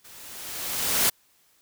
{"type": "noise with level ramp", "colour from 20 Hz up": "white", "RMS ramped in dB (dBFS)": [-48, -20], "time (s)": [0.04, 1.1], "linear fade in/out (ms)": 10, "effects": ["white hiss -63 dBFS RMS until 1.61 s"]}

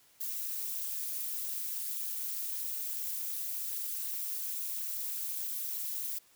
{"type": "noise with amplitude modulation", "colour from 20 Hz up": "violet", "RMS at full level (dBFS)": -33, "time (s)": [0.2, 6.19], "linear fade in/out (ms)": 10, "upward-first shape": "sine", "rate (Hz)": 225, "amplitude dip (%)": 85, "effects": ["white hiss -64 dBFS RMS until 6.35 s"]}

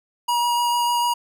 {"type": "tone with vibrato", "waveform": "square", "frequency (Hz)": 957, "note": "A#5", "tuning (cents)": 45, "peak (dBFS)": -19, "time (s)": [0.28, 1.14], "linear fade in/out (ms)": 10, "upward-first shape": "sine", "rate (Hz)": 6.7, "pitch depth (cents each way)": 9, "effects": []}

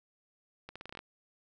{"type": "accelerating click train", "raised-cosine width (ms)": 0.3, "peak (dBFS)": -28, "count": 9, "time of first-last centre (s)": [0.69, 0.991], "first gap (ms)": 66, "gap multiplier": 0.83, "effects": []}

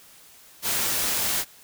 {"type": "noise", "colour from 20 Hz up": "white", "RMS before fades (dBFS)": -25, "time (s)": [0.62, 1.45], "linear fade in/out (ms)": 50, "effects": ["white hiss -51 dBFS RMS until 1.63 s"]}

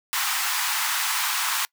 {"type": "high-pass noise", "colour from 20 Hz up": "pink", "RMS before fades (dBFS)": -25, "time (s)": [0.13, 1.65], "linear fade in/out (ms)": 0, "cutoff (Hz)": 870, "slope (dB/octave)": 48, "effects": ["noise-tail reverb RT60 0.1 s tail -25 dB re dry"]}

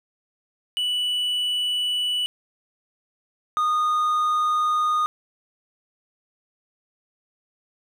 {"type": "tone pair in turn", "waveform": "triangle", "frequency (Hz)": [2960, 1230.6], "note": ["F#7", "D#6"], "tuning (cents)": [0, -19], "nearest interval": "octave + minor third", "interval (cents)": 1519, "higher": "first", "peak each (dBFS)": [-20, -17], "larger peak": "second", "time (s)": [[0.77, 2.26], [3.57, 5.06]], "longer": "neither", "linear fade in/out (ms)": 0, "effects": []}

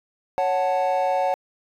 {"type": "chord", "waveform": "triangle", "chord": "F# minor", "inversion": "second", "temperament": "equal", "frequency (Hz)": [554.4, 740, 880], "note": ["C#5", "F#5", "A5"], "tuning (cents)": [0, 0, 0], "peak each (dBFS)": [-21, -20, -24], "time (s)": [0.38, 1.34], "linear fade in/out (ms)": 0, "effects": ["tanh soft clip ceiling -10 dBFS"]}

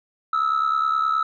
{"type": "tone with amplitude modulation", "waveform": "sine", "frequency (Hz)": 1301, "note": "E6", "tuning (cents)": -23, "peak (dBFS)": -13, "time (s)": [0.33, 1.23], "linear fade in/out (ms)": 5, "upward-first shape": "sine", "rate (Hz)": 69.6, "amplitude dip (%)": 80, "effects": ["tanh soft clip ceiling -15 dBFS"]}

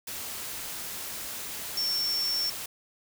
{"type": "tone in noise", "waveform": "sine", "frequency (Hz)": 5440, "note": "F8", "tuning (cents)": -46, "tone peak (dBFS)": -26, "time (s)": [1.77, 2.5], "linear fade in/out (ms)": 5, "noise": "white", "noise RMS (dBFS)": -37, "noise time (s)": [0.07, 2.66], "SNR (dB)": 8, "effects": []}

